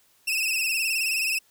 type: tone with vibrato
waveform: sawtooth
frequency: 2621 Hz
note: E7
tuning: 11 cents flat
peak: -20 dBFS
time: 0.27-1.39 s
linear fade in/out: 10 ms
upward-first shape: sine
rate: 19 Hz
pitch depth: 75 cents each way
effects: white hiss -62 dBFS RMS until 1.5 s